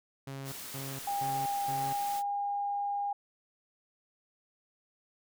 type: tone bursts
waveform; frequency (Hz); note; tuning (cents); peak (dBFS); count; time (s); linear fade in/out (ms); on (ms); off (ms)
sawtooth; 136.3; C#3; -29; -35; 4; 0.27-1.93; 5; 250; 220
type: noise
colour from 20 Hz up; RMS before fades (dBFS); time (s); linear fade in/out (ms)
white; -43; 0.44-2.23; 50
type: tone with pitch glide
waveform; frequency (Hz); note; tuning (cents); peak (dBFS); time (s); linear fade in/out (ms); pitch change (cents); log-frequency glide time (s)
sine; 804 to 809.6; G5 to G#5; +44 to -44; -30; 1.07-3.13; 5; +12; 1.77-1.86
effects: none